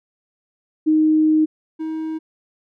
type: tone pair in turn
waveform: sine / triangle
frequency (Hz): 311.1 / 317.1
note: D#4 / D#4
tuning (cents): 0 / +33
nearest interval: unison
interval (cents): 33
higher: second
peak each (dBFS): -12 / -21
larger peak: first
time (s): 0.86-1.46 / 1.79-2.19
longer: first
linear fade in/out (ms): 20
effects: none